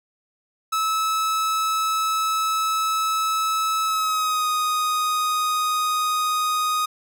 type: tone with pitch glide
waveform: 45% pulse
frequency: 1300 to 1243.4 Hz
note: E6 to D#6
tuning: -24 to -2 cents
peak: -20 dBFS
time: 0.72-6.86 s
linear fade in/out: 10 ms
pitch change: -78 cents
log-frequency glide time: 3.84-4.47 s
effects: none